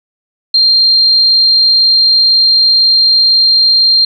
sine tone, 4186 Hz, C8, in tune, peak -5 dBFS, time 0.54-4.05 s, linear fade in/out 5 ms, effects none

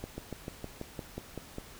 slowing click train, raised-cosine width 2 ms, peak -24 dBFS, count 10, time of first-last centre 0.04-1.584 s, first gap 140 ms, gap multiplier 1.05, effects pink hiss -51 dBFS RMS until 1.79 s

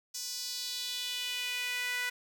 sawtooth tone with high-pass filter sweep, 493.9 Hz, B4, in tune, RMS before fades -36 dBFS, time 0.14-2.1 s, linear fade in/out 10 ms, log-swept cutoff 5700 to 1800 Hz, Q 2.8, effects none

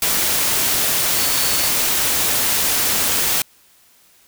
sine tone in noise, 4460 Hz, C#8, 10 cents sharp, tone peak -27 dBFS, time 1.17-1.69 s, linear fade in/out 2 ms, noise white, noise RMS -18 dBFS, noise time 0.02-3.42 s, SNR -12 dB, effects white hiss -53 dBFS RMS until 4.27 s

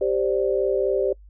sine chord, G suspended fourth, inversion none, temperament equal, 392 / 523.3 / 587.3 Hz, G4 / C5 / D5, 0 / 0 / 0 cents, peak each -22 / -24 / -25 dBFS, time 0.01-1.13 s, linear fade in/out 5 ms, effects noise-tail reverb RT60 0.1 s tail -25 dB re dry + added 50 Hz sine -44 dBFS peak until 1.29 s

